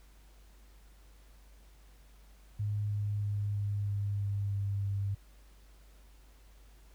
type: tone with pitch steps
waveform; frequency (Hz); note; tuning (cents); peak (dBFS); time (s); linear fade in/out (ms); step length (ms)
sine; 103.83 / 103.17 / 102.52 / 101.87 / 101.22 / 100.58 / 99.95 / 99.31; G#2 / G#2 / G#2 / G#2 / G#2 / G2 / G2 / G2; 0 / -11 / -22 / -33 / -44 / +45 / +34 / +23; -30; 2.59-5.15; 10; 320
effects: added 50 Hz sine -55 dBFS peak until 6.94 s + pink hiss -65 dBFS RMS until 6.94 s